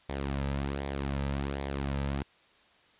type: tone with flanger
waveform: sawtooth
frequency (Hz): 69.3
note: C#2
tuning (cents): 0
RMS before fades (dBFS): -33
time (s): 0.09-2.23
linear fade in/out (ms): 5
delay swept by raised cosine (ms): 0.7 to 2.8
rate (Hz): 1.3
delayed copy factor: -0.55
effects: white hiss -62 dBFS RMS until 2.99 s + resampled to 8000 Hz